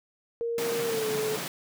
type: tone with pitch glide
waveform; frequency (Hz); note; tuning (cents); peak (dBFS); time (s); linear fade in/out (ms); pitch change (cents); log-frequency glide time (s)
sine; 466.2 to 432.5; A#4 to A4; 0 to -30; -27; 0.41-1.36; 0; -130; 0.85-1.06
type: high-pass noise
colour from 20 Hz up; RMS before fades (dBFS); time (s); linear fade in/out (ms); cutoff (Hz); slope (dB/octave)
pink; -34; 0.58-1.48; 2; 130; 48
effects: none